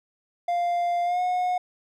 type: tone with pitch glide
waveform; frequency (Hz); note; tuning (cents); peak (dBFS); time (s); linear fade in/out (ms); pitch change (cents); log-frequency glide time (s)
triangle; 698 to 725.1; F5 to F#5; -1 to -35; -20; 0.48-1.58; 5; +66; 1.04-1.21
effects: none